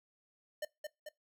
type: tone with echo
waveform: square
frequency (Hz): 605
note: D#5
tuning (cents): -49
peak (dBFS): -36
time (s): 0.62-0.65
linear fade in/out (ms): 5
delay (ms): 220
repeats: 2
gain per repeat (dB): -4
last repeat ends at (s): 1.09
effects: noise-tail reverb RT60 0.2 s tail -22 dB re dry